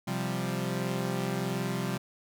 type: chord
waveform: sawtooth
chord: C suspended fourth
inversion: none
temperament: equal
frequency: 130.81 / 174.61 / 196 Hz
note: C3 / F3 / G3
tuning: 0 / 0 / 0 cents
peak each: -30 dBFS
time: 0.07-1.98 s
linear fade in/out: 10 ms
effects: none